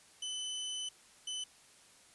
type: tone bursts at uneven times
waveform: sawtooth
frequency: 3019 Hz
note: F#7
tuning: 34 cents sharp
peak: -34 dBFS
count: 2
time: 0.22-0.89 / 1.27-1.44 s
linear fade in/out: 5 ms
effects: white hiss -61 dBFS RMS until 2.14 s + resampled to 24000 Hz